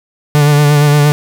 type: tone with vibrato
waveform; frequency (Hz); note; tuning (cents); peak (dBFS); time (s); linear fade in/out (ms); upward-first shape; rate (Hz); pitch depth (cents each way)
45% pulse; 146.83; D3; 0; -6; 0.35-1.12; 0; sine; 8.6; 29
effects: none